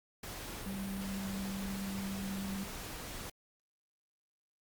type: tone in noise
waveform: sine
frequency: 194.9 Hz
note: G3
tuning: 10 cents flat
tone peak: -37 dBFS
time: 0.66-2.64 s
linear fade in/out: 5 ms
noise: pink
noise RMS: -44 dBFS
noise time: 0.23-3.3 s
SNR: +4 dB
effects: Opus 48 kbps